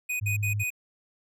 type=tone bursts; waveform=square; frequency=2489 Hz; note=D#7; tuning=in tune; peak=-28 dBFS; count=4; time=0.09-0.704 s; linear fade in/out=10 ms; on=110 ms; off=58 ms
type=tone; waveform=sine; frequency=103.83 Hz; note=G#2; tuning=in tune; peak=-26 dBFS; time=0.21-0.64 s; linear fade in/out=20 ms
effects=none